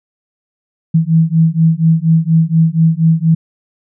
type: beating tone pair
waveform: sine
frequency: 160.5 / 164.7 Hz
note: E3 / E3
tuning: -46 / -1 cents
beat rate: 4.2 Hz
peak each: -11 dBFS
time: 0.94-3.35 s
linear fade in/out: 10 ms
effects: none